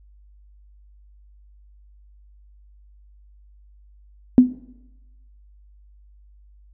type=tone with exponential decay; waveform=sine; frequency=251 Hz; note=B3; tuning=28 cents sharp; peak=-3 dBFS; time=4.38-4.55 s; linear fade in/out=1 ms; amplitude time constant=36 ms; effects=noise-tail reverb RT60 1.0 s tail -19 dB re dry + added 50 Hz sine -48 dBFS peak until 6.73 s